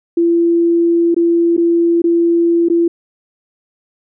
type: tone with dropouts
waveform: sine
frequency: 339 Hz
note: E4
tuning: 49 cents sharp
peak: -9 dBFS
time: 0.17-2.88 s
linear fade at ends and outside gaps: 5 ms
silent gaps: 1.145-1.164 / 1.567-1.577 / 2.019-2.04 / 2.686-2.699 s
effects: none